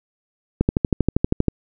click train, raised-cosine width 3 ms, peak -3 dBFS, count 12, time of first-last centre 0.61-1.483 s, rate 12.6 Hz, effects none

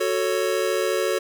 square chord, F# minor, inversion none, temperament just, 370 / 444 / 555 Hz, F#4 / A4 / C#5, 0 / +16 / +2 cents, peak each -26 dBFS, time 0-1.19 s, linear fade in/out 10 ms, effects none

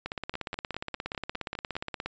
two click trains, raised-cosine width 0.3 ms, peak -17 / -21 dBFS, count 35 / 8, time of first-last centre 0.06-2.06 / 0.34-1.754 s, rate 17 / 4.95 Hz, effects resampled to 16000 Hz

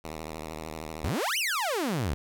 5% pulse tone with vibrato, 78.7 Hz, D#2, 20 cents sharp, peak -25 dBFS, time 0.04-1.11 s, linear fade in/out 5 ms, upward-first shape sine, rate 13 Hz, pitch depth 94 cents each way
sawtooth exponential two-way sweep, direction up then down, 62.2 to 3124 to 62.2 Hz, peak -23 dBFS, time 1.04-2.14 s, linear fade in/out 0 ms, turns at 1.38 s
effects none

